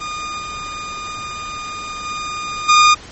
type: tone with level steps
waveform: sawtooth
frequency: 1221 Hz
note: D#6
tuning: 33 cents flat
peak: -20 / -22 / -19 / -4 dBFS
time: 0-2.95 s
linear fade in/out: 20 ms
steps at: 0.38 / 2.04 / 2.68 s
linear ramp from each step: 20 ms
effects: pink hiss -37 dBFS RMS until 3.11 s + MP3 32 kbps